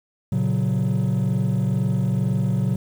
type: chord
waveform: triangle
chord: F# major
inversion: first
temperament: equal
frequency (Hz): 116.54 / 138.59 / 185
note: A#2 / C#3 / F#3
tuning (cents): 0 / 0 / 0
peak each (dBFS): -20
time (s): 0.32-2.76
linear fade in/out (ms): 5
effects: tanh soft clip ceiling -13 dBFS + 8-bit